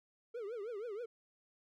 triangle tone with vibrato, 440 Hz, A4, in tune, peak -38 dBFS, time 0.34-1.06 s, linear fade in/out 10 ms, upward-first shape triangle, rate 6.3 Hz, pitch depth 240 cents each way, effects none

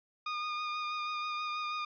sawtooth tone with vibrato, 1223 Hz, D#6, 30 cents flat, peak -30 dBFS, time 0.26-1.85 s, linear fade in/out 5 ms, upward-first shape sine, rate 6.2 Hz, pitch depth 18 cents each way, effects resampled to 11025 Hz

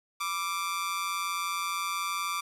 sawtooth tone with amplitude modulation, 1174.7 Hz, D6, in tune, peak -23 dBFS, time 0.2-2.41 s, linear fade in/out 10 ms, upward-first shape sine, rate 179 Hz, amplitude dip 65%, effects resampled to 32000 Hz + 9-bit

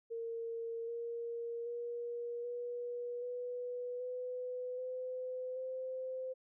sine tone with pitch steps, 460 / 467.8 / 475.7 / 483.7 / 491.9 / 500.2 / 508.6 / 517.2 Hz, A#4 / A#4 / A#4 / B4 / B4 / B4 / C5 / C5, -23 / +6 / +35 / -36 / -7 / +22 / -49 / -20 cents, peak -38 dBFS, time 0.1-6.34 s, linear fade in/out 20 ms, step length 780 ms, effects none

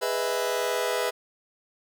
sawtooth chord, E major seventh, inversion first, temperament just, 412 / 494.4 / 618.1 / 659.3 Hz, G#4 / B4 / D#5 / E5, -14 / +2 / -12 / 0 cents, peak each -27 / -24 / -29 / -28 dBFS, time 0.01-1.11 s, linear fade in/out 20 ms, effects none

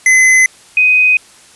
square / sine tone pair in turn, 2038 / 2504 Hz, C7 / D#7, -46 / +10 cents, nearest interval major third, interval 356 cents, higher second, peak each -6 dBFS, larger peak neither, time 0.06-0.46 / 0.77-1.17 s, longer neither, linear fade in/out 2 ms, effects white hiss -42 dBFS RMS until 1.55 s + resampled to 24000 Hz

